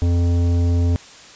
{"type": "tone with tanh clipping", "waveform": "sine", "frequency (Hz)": 86.4, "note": "F2", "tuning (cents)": -18, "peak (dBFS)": -16, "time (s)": [0.02, 0.96], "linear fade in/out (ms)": 0, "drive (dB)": 13, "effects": ["white hiss -42 dBFS RMS until 1.35 s", "resampled to 16000 Hz"]}